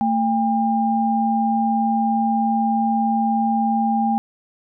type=tone pair together; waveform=sine; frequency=224.6 / 802.1 Hz; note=A3 / G5; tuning=+36 / +40 cents; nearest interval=octave + minor seventh; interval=2204 cents; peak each=-19 dBFS; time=0.01-4.18 s; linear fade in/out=0 ms; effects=none